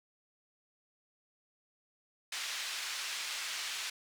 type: band-pass noise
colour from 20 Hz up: pink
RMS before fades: -39 dBFS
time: 2.32-3.9 s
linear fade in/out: 5 ms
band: 2000 to 6500 Hz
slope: 12 dB/octave
effects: none